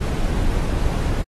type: noise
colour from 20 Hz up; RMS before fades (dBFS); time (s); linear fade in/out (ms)
brown; -20; 0-1.23; 20
effects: AAC 32 kbps